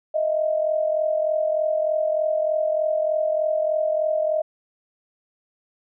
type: tone pair together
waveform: sine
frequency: 622.3 / 665.6 Hz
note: D#5 / E5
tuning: 0 / +17 cents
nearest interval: minor second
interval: 117 cents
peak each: -20 / -26 dBFS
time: 0.14-4.42 s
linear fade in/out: 10 ms
effects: none